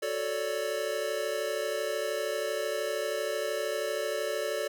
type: chord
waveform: square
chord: D major seventh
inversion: first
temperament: equal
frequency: 370 / 440 / 554.4 / 587.3 Hz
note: F#4 / A4 / C#5 / D5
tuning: 0 / 0 / 0 / 0 cents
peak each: -40 / -35 / -37 / -34 dBFS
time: 0.02-4.68 s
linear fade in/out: 10 ms
effects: none